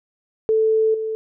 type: tone with level steps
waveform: sine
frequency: 440 Hz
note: A4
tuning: in tune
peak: -14 / -22 dBFS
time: 0.49-1.15 s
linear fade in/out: 0 ms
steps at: 0.94 s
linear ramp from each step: 5 ms
effects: none